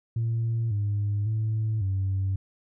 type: tone with pitch steps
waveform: sine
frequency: 114.7 / 102.7 / 109.5 / 96.2 Hz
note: A#2 / G#2 / A2 / G2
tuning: -28 / -19 / -8 / -32 cents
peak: -22 dBFS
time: 0.16-2.36 s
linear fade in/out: 5 ms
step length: 550 ms
effects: tanh soft clip ceiling -21 dBFS